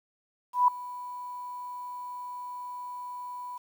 sine tone with ADSR envelope, 987.8 Hz, B5, in tune, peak -16 dBFS, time 0.53-3.58 s, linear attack 150 ms, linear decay 4 ms, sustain -20 dB, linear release 8 ms, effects 9-bit

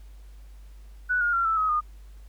sine tone with pitch steps, 1480 / 1424.6 / 1371.4 / 1320.1 / 1270.7 / 1223.1 Hz, F#6 / F6 / F6 / E6 / D#6 / D#6, 0 / +34 / -32 / +2 / +36 / -30 cents, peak -21 dBFS, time 1.09-1.81 s, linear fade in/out 20 ms, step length 120 ms, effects added 50 Hz sine -43 dBFS peak until 2.28 s + pink hiss -62 dBFS RMS until 2.28 s

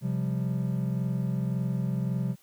triangle chord, C suspended fourth, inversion none, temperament just, 130.81 / 174.42 / 196.22 Hz, C3 / F3 / G3, 0 / -2 / +2 cents, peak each -27 / -29 / -31 dBFS, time 0.01-2.36 s, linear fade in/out 50 ms, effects white hiss -62 dBFS RMS until 2.42 s

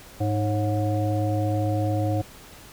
harmonic tone with a mistuned harmonic, 103.83 Hz, G#2, in tune, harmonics 1 / 3 / 5 / 7, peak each -23 / -28 / -30 / -31 dBFS, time 0.2-2.22 s, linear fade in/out 10 ms, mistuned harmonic 5, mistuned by +78 cents, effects pink hiss -46 dBFS RMS until 2.72 s

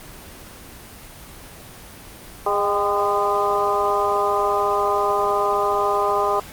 harmonic tone with a mistuned harmonic, 204.5 Hz, G#3, 26 cents flat, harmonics 2 / 3 / 4 / 5 / 6, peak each -23 / -25 / -24 / -23 / -24 dBFS, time 2.46-6.4 s, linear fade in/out 5 ms, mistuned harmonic 4, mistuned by -50 cents, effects pink hiss -40 dBFS RMS until 6.52 s + Opus 24 kbps

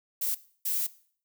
violet noise bursts at uneven times, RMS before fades -29 dBFS, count 2, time 0.21-0.35 / 0.65-0.87 s, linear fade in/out 10 ms, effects noise-tail reverb RT60 0.5 s tail -18 dB re dry

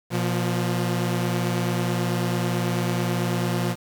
sawtooth tone pair together, 120 / 175.44 Hz, B2 / F3, -49 / +8 cents, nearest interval perfect fifth, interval 657 cents, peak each -21 dBFS, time 0.1-3.76 s, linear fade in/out 50 ms, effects 7-bit

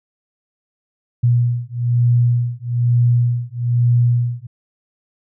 sine beating tone pair, 120 / 121.1 Hz, B2 / B2, -49 / -34 cents, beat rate 1.1 Hz, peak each -16 dBFS, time 1.23-4.47 s, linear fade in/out 10 ms, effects none

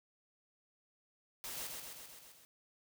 white noise with echo, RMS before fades -44 dBFS, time 1.44-1.67 s, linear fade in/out 0 ms, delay 130 ms, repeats 6, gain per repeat -3 dB, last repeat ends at 2.45 s, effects none

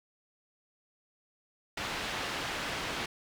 white low-pass noise, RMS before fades -36 dBFS, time 1.77-3.06 s, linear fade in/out 5 ms, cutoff 2900 Hz, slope 12 dB/octave, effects none

